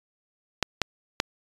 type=clicks; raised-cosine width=0.2 ms; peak=-4 dBFS; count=3; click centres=0.627 / 0.817 / 1.201 s; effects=resampled to 24000 Hz